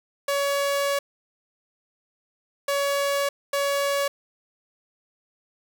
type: tone bursts at uneven times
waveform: sawtooth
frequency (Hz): 563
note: C#5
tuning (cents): +27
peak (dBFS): -18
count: 3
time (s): 0.28-0.99 / 2.68-3.29 / 3.53-4.08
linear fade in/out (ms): 5
effects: 9-bit